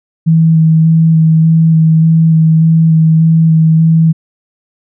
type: tone with vibrato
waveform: sine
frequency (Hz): 161.2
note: E3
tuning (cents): -38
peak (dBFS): -4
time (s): 0.26-4.13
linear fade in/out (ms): 20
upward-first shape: square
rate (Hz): 1.7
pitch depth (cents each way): 12
effects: none